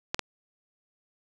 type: clicks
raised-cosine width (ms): 0.2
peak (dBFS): -9 / -10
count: 2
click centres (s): 0.145 / 0.193
effects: none